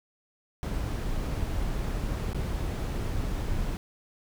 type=noise with dropouts; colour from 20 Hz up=brown; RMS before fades=-30 dBFS; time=0.63-3.77 s; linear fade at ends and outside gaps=0 ms; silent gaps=2.331-2.347 s; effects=none